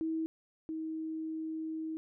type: tone pair in turn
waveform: sine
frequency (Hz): 321.6 / 318.1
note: E4 / D#4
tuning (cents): -43 / +38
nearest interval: unison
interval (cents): 19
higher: first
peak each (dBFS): -31 / -35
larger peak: first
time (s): 0.01-0.26 / 0.69-1.97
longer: second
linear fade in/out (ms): 0
effects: none

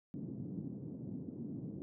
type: band-pass noise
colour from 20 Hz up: white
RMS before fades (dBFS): -44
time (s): 0.14-1.82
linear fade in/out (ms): 0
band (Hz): 120 to 280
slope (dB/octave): 24
effects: none

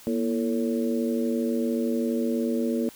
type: harmonic tone with a mistuned harmonic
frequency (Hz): 111.7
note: A2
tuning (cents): +27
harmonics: 2 / 3 / 4 / 5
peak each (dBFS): -25 / -30 / -30 / -34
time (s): 0.07-2.89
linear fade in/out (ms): 0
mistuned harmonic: 2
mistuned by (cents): +110
effects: white hiss -49 dBFS RMS until 2.95 s + high-pass 60 Hz 12 dB/octave

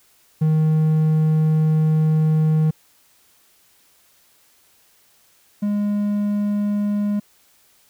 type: tone pair in turn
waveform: triangle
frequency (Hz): 156.4 / 205.9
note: D#3 / G#3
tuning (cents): +9 / -15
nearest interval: perfect fourth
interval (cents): 476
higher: second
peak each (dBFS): -12 / -16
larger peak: first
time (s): 0.41-2.71 / 5.62-7.2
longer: first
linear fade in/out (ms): 10
effects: white hiss -57 dBFS RMS until 7.89 s

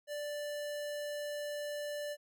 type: tone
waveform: square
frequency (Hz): 587.3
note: D5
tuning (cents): 0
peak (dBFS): -38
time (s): 0.07-2.17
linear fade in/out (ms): 50
effects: none

